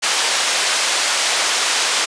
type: band-pass noise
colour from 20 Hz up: white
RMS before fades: -18 dBFS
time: 0.02-2.06 s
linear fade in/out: 20 ms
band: 560 to 6300 Hz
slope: 12 dB/octave
effects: resampled to 22050 Hz